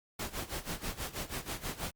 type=noise with tremolo; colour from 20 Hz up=pink; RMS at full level=-36 dBFS; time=0.19-1.91 s; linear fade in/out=5 ms; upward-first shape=sine; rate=6.2 Hz; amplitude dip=85%; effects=Opus 48 kbps